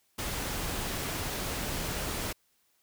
pink noise, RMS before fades -34 dBFS, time 0.18-2.33 s, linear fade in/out 10 ms, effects white hiss -71 dBFS RMS until 2.82 s

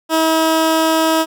15% pulse tone, 321.1 Hz, E4, 45 cents flat, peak -6 dBFS, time 0.09-1.26 s, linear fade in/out 50 ms, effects none

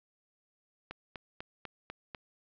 click train, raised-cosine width 0.3 ms, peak -24 dBFS, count 6, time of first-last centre 0.91-2.148 s, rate 4.04 Hz, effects low-pass 4000 Hz 12 dB/octave

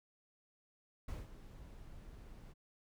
brown noise with ADSR envelope, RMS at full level -41 dBFS, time 1.08-2.54 s, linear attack 7 ms, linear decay 180 ms, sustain -12 dB, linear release 27 ms, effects none

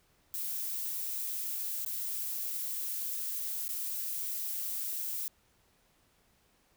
violet noise with dropouts, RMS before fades -36 dBFS, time 0.34-5.28 s, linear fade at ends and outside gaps 1 ms, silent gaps 1.849-1.861 / 3.681-3.69 s, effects pink hiss -69 dBFS RMS until 6.76 s

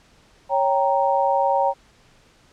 sine chord, G diminished, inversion second, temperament equal, 554.4 / 784 / 932.3 Hz, Db5 / G5 / Bb5, 0 / 0 / 0 cents, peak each -21 dBFS, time 0.49-1.74 s, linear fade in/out 50 ms, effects pink hiss -55 dBFS RMS until 2.52 s + low-pass 7000 Hz 12 dB/octave

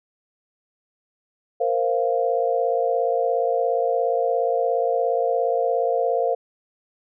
sine chord, Bb suspended second, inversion none, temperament equal with one note detuned, 466.2 / 523.3 / 694.4 Hz, Bb4 / C5 / F5, 0 / 0 / -10 cents, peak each -23 dBFS, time 1.6-6.35 s, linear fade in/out 10 ms, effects none

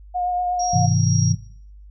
sine tone with vibrato, 718 Hz, F5, 48 cents sharp, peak -20 dBFS, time 0.14-0.87 s, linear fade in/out 20 ms, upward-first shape sine, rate 8.2 Hz, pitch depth 17 cents each way
sine tone with tremolo, 5650 Hz, F8, 19 cents sharp, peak -25 dBFS, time 0.59-1.33 s, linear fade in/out 10 ms, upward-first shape sine, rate 2.1 Hz, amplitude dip 40%
sine chord, Ab augmented, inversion none, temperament just, 103.83 / 129.78 / 162.23 Hz, Ab2 / C3 / E3, 0 / -14 / -27 cents, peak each -20 dBFS, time 0.73-1.35 s, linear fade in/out 10 ms
effects noise-tail reverb RT60 0.7 s tail -20 dB re dry + added 50 Hz sine -40 dBFS peak until 1.9 s

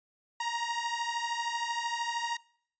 sawtooth beating tone pair, 932.3 / 945.3 Hz, A#5 / A#5, 0 / +24 cents, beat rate 13 Hz, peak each -30 dBFS, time 0.4-2.37 s, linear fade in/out 5 ms, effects noise-tail reverb RT60 0.6 s tail -23 dB re dry + resampled to 16000 Hz

